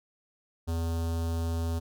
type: tone with notch filter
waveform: square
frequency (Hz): 82.9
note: E2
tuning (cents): +10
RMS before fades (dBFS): -30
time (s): 0.67-1.8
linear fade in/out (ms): 20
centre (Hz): 2100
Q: 0.86
effects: none